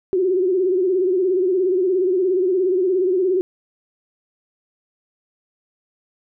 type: tone with vibrato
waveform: sine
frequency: 370 Hz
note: F#4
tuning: in tune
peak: -15 dBFS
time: 0.13-3.41 s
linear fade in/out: 0 ms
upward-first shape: sine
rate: 17 Hz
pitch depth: 89 cents each way
effects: none